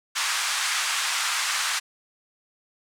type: band-pass noise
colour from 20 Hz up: pink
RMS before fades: -26 dBFS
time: 0.15-1.8 s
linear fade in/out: 20 ms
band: 1100 to 9400 Hz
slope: 24 dB/octave
effects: none

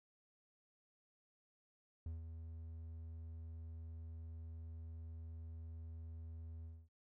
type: tone with ADSR envelope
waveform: triangle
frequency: 81.4 Hz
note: E2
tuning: 21 cents flat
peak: -39 dBFS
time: 2.06-6.89 s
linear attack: 3 ms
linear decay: 150 ms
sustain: -6 dB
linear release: 240 ms
effects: none

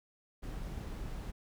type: noise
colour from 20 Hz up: brown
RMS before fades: -41 dBFS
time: 0.42-1.32 s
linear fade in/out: 20 ms
effects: none

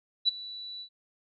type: tone with ADSR envelope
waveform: sine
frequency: 3951 Hz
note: B7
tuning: in tune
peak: -18 dBFS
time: 0.25-0.89 s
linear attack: 33 ms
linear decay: 13 ms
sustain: -20 dB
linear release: 80 ms
effects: none

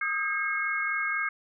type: tone cluster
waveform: sine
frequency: 1233 / 1277 / 1609 / 2168 Hz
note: D#6 / D#6 / G6 / C#7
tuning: -16 / +45 / +45 / -39 cents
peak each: -34 / -37 / -30 / -30 dBFS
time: 0.01-1.29 s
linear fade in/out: 5 ms
effects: none

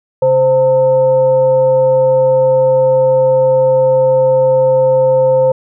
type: tone with frequency modulation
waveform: sine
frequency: 521 Hz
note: C5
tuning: 7 cents flat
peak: -7 dBFS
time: 0.22-5.52 s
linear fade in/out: 5 ms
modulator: 385 Hz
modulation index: 0.39
effects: none

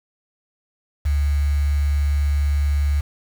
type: tone with quantisation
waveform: sine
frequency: 72.1 Hz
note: D2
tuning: 31 cents flat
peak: -16 dBFS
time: 1.05-3.01 s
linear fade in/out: 10 ms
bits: 6
effects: none

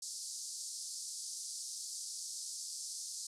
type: band-pass noise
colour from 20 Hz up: pink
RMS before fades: -44 dBFS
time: 0.02-3.27 s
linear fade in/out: 5 ms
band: 4600 to 9900 Hz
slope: 48 dB/octave
effects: none

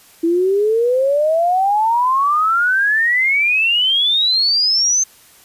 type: exponential sweep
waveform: sine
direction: up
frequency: 326.7 to 6320 Hz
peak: -12 dBFS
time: 0.23-5.04 s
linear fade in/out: 10 ms
effects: white hiss -47 dBFS RMS until 5.44 s + resampled to 32000 Hz

